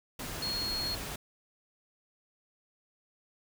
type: tone in noise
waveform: sine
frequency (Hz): 4301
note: C8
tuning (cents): +47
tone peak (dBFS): -32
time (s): 0.42-0.95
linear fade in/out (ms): 5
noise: pink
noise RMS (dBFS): -39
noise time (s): 0.19-1.16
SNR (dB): +4
effects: none